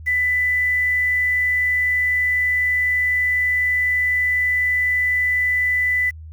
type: tone with quantisation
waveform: sine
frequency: 1992 Hz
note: B6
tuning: 14 cents sharp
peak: -16 dBFS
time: 0.06-6.11 s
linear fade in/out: 20 ms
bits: 7
effects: added 79 Hz sine -34 dBFS peak until 6.32 s